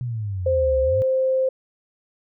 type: exponential two-way sweep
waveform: sine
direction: down then up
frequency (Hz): 127.2 to 66.2 to 110.4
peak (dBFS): -24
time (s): 0.01-1.02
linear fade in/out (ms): 0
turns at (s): 0.81
type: tone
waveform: sine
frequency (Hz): 523.3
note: C5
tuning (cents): 0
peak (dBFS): -17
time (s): 0.46-1.49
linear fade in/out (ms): 5
effects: none